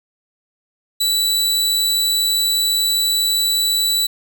sawtooth tone, 3951 Hz, B7, in tune, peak -12 dBFS, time 1-4.07 s, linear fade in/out 10 ms, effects none

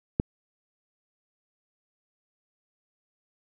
click, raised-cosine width 3 ms, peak -9 dBFS, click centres 0.199 s, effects none

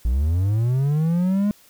triangle linear sweep, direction up, 55 to 210 Hz, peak -15 dBFS, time 0.05-1.51 s, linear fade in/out 0 ms, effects white hiss -53 dBFS RMS until 1.69 s

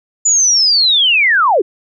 sine linear sweep, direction down, 7040 to 324.7 Hz, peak -8 dBFS, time 0.25-1.62 s, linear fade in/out 10 ms, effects none

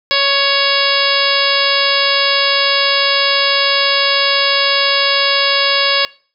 harmonic tone with a mistuned harmonic, 558 Hz, C#5, 11 cents sharp, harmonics 1 / 2 / 3 / 4 / 5 / 6 / 7 / 8 / 9, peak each -20 / -20 / -20 / -20 / -20 / -20 / -20 / -20 / -20 dBFS, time 0.11-6.05 s, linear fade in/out 0 ms, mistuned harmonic 2, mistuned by -15 cents, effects noise-tail reverb RT60 0.4 s tail -21 dB re dry

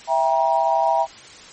sine chord, E diminished, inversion none, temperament just, 659.3 / 791.1 / 949.3 Hz, E5 / G5 / Bb5, 0 / +16 / +31 cents, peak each -20 dBFS, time 0.07-1.07 s, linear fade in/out 50 ms, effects white hiss -42 dBFS RMS until 1.52 s + MP3 32 kbps

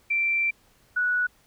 sine tone pair in turn, 2349 / 1471.3 Hz, D7 / F#6, 0 / -10 cents, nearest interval minor sixth, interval 810 cents, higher first, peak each -21 dBFS, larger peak neither, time 0.1-0.51 / 0.96-1.27 s, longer first, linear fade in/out 10 ms, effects pink hiss -61 dBFS RMS until 1.46 s

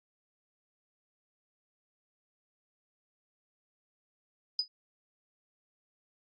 sine tone with exponential decay, 4978 Hz, D#8, in tune, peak -23 dBFS, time 4.59-4.68 s, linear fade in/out 2 ms, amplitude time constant 19 ms, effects AAC 48 kbps

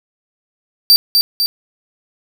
45% pulse tone with echo, 4659 Hz, D8, 15 cents flat, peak -4 dBFS, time 0.9-0.96 s, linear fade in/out 0 ms, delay 250 ms, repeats 2, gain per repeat -4 dB, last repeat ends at 1.46 s, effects none

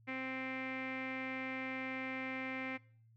sawtooth tone with low-pass filter, 261.6 Hz, C4, in tune, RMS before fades -41 dBFS, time 0.07-2.78 s, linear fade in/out 20 ms, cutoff 2200 Hz, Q 8.5, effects noise-tail reverb RT60 0.5 s tail -22 dB re dry + added 113 Hz sine -62 dBFS peak until 3.16 s

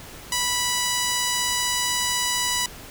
5% pulse tone with notch filter, 984 Hz, B5, 7 cents flat, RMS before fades -24 dBFS, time 0.32-2.66 s, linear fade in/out 2 ms, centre 12000 Hz, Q 1.9, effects pink hiss -41 dBFS RMS until 2.9 s

